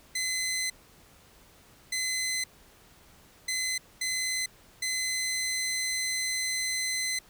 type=tone bursts at uneven times; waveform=15% pulse; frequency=2040 Hz; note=C7; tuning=44 cents flat; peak=-22 dBFS; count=5; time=0.15-0.7 / 1.92-2.44 / 3.48-3.78 / 4.01-4.46 / 4.82-7.19 s; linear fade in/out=5 ms; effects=pink hiss -57 dBFS RMS until 7.29 s